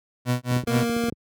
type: tone with tremolo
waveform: 30% pulse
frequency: 123.8 Hz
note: B2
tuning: 5 cents sharp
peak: -16 dBFS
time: 0.25-0.87 s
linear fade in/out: 50 ms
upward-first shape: sine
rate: 4.3 Hz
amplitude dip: 100%
type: clicks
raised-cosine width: 3 ms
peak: -19 dBFS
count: 11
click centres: 0.516 / 0.566 / 0.637 / 0.677 / 0.765 / 0.829 / 0.896 / 0.965 / 1.038 / 1.085 / 1.125 s
type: tone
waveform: 25% pulse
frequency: 234.1 Hz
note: A#3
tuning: 8 cents sharp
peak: -19 dBFS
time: 0.67-1.1 s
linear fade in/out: 5 ms
effects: high-pass 80 Hz 12 dB/octave